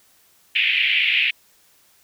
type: band-pass noise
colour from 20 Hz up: white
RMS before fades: -19 dBFS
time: 0.55-1.31 s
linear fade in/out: 10 ms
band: 2100 to 3000 Hz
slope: 48 dB/octave
effects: white hiss -57 dBFS RMS until 2.03 s